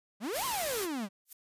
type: exponential two-way sweep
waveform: 45% pulse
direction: up then down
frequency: 185.3 to 1100 to 185.3 Hz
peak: -33 dBFS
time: 0.2-1.09 s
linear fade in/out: 50 ms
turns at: 0.45 s
type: noise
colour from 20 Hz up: white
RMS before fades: -36 dBFS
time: 0.32-0.88 s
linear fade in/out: 50 ms
type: noise with exponential growth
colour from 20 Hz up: violet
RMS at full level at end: -38 dBFS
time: 1.25-1.33 s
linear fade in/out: 5 ms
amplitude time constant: 16 ms
effects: resampled to 32000 Hz